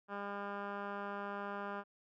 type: tone with low-pass filter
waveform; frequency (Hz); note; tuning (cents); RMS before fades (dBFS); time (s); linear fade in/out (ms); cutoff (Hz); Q
10% pulse; 201.6; G3; +49; -42; 0.08-1.84; 50; 1600; 2.4
effects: none